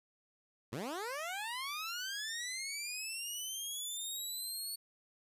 15% pulse linear sweep, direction up, 97 to 4435 Hz, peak -32 dBFS, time 0.72-4.76 s, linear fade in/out 10 ms, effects resampled to 32000 Hz + 12-bit

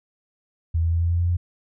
sine tone with pitch steps, 82.3 / 83.16 / 84.03 / 84.91 / 85.79 / 86.69 / 87.6 Hz, E2 / E2 / E2 / F2 / F2 / F2 / F2, -2 / +16 / +34 / -48 / -30 / -12 / +6 cents, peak -18 dBFS, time 0.74-1.37 s, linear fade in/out 10 ms, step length 90 ms, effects none

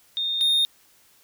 sine / triangle tone pair in turn, 3662 / 3676 Hz, A#7 / A#7, -32 / -25 cents, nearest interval unison, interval 7 cents, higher second, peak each -23 / -16 dBFS, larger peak second, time 0.17-0.41 / 0.41-0.65 s, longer neither, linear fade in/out 0 ms, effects white hiss -58 dBFS RMS until 1.23 s

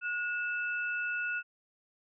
sine tone pair together, 1447.8 / 2637 Hz, F#6 / E7, -38 / 0 cents, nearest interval minor seventh, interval 1038 cents, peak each -32 / -37 dBFS, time 0.01-1.43 s, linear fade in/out 50 ms, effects none

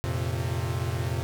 45% pulse chord, F suspended fourth, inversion none, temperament equal with one note detuned, 87.31 / 114.27 / 130.81 Hz, F2 / Bb2 / C3, 0 / -34 / 0 cents, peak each -31 dBFS, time 0.04-1.23 s, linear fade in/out 0 ms, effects none

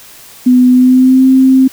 sine tone with pitch glide, 250.7 to 262.6 Hz, B3 to C4, +26 to +6 cents, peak -3 dBFS, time 0.46-1.68 s, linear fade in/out 10 ms, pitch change +80 cents, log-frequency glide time 0.69-1.27 s, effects white hiss -36 dBFS RMS until 1.72 s

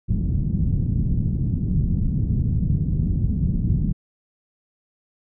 white low-pass noise, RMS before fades -21 dBFS, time 0.08-3.93 s, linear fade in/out 20 ms, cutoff 180 Hz, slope 24 dB/octave, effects none

